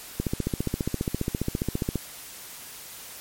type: click train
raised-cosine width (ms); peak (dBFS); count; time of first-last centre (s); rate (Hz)
3; -12; 27; 0.2-1.957; 14.8
effects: white hiss -42 dBFS RMS until 3.2 s + MP3 64 kbps